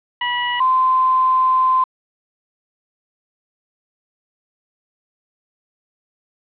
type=tone pair in turn; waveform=15% pulse / sine; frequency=975 / 1034.3 Hz; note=B5 / C6; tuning=-23 / -20 cents; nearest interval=minor second; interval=103 cents; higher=second; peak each=-11 / -12 dBFS; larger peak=first; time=0.21-0.6 / 0.6-1.84 s; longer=second; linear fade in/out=5 ms; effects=resampled to 8000 Hz + 7-bit